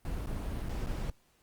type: noise with dropouts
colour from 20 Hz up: brown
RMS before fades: -35 dBFS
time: 0.05-1.1 s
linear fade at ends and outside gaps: 1 ms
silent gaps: 0.26-0.27 / 0.687-0.693 / 0.862-0.869 s
effects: pink hiss -69 dBFS RMS until 1.42 s + Opus 32 kbps